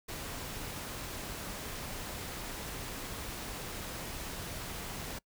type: noise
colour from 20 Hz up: pink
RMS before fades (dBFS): -41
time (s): 0.08-5.19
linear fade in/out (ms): 10
effects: noise-tail reverb RT60 0.1 s tail -25 dB re dry